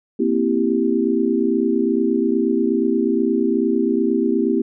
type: chord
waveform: sine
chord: C dominant seventh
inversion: third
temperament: equal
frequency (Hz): 233.1 / 261.6 / 329.6 / 392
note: Bb3 / C4 / E4 / G4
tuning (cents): 0 / 0 / 0 / 0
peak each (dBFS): -21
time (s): 0.19-4.62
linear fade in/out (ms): 10
effects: none